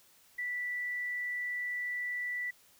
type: tone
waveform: sine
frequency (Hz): 1967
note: B6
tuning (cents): -7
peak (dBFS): -33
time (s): 0.38-2.51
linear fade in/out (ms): 10
effects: white hiss -63 dBFS RMS until 2.79 s